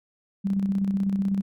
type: tone with tremolo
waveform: sine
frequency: 196 Hz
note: G3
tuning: in tune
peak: -20 dBFS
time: 0.44-1.42 s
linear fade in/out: 20 ms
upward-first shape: square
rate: 16 Hz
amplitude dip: 40%
effects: none